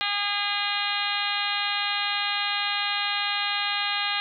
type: harmonic tone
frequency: 407.9 Hz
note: G#4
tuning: 31 cents flat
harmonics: 2 / 3 / 4 / 5 / 6 / 7 / 8 / 9 / 10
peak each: -33 / -33 / -33 / -33 / -33 / -33 / -33 / -33 / -33 dBFS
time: 0.01-4.2 s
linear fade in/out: 0 ms
effects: none